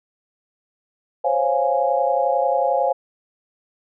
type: chord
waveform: sine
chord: Db major seventh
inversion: third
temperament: equal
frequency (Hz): 523.3 / 554.4 / 698.5 / 830.6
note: C5 / Db5 / F5 / Ab5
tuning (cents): 0 / 0 / 0 / 0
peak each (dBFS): -22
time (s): 1.24-2.93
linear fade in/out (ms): 10
effects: none